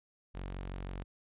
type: tone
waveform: sawtooth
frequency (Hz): 46.25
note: F#1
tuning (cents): 0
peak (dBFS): -35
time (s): 0.34-1.04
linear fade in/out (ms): 20
effects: resampled to 8000 Hz